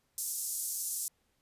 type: band-pass noise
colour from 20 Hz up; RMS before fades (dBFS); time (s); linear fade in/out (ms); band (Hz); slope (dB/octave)
white; -36; 0.18-1.08; 0; 6300 to 13000; 24
effects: pink hiss -75 dBFS RMS until 1.41 s + resampled to 32000 Hz